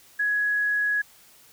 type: tone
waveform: sine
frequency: 1674 Hz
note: G#6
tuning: 13 cents sharp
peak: -21 dBFS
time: 0.19-1.02 s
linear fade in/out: 10 ms
effects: white hiss -54 dBFS RMS until 1.52 s